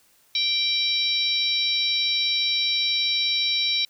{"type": "harmonic tone", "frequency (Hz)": 781, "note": "G5", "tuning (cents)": -7, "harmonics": [3, 4, 5, 6, 7], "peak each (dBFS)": [-29, -33, -22, -33, -29], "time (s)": [0.35, 3.85], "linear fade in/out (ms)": 2, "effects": ["white hiss -60 dBFS RMS until 3.89 s"]}